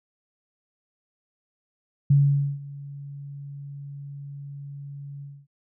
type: tone with ADSR envelope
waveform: sine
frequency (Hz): 141.3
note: C#3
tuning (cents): +34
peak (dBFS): -13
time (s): 2.1-5.47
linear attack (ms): 7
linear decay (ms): 480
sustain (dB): -22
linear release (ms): 250
effects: none